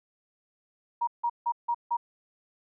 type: tone bursts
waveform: sine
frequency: 947 Hz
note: A#5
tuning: 27 cents sharp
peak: -24 dBFS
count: 5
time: 1.01-1.97 s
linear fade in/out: 10 ms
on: 64 ms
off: 160 ms
effects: none

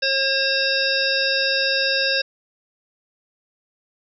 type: harmonic tone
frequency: 539 Hz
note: C#5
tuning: 49 cents flat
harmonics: 1 / 3 / 5 / 7 / 9 / 10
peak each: -25 / -23 / -26 / -26 / -25 / -26 dBFS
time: 0.02-2.22 s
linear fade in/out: 10 ms
effects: none

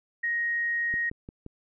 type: tone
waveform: sine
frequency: 1876 Hz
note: A#6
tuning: 11 cents sharp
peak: -25 dBFS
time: 0.23-1.1 s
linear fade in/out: 10 ms
type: click train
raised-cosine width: 3 ms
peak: -27 dBFS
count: 4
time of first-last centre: 0.94-1.464 s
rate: 5.73 Hz
effects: none

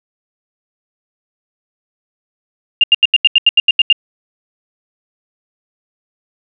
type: tone bursts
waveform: sine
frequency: 2806 Hz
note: F7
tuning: 8 cents sharp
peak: -4 dBFS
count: 11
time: 2.81-3.927 s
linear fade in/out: 2 ms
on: 27 ms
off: 82 ms
effects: none

